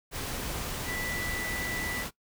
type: tone in noise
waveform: sine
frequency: 1975.5 Hz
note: B6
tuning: in tune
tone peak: -34 dBFS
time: 0.85-2.05 s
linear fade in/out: 50 ms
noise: pink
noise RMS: -35 dBFS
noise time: 0.11-2.11 s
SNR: -2 dB
effects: noise-tail reverb RT60 0.1 s tail -19 dB re dry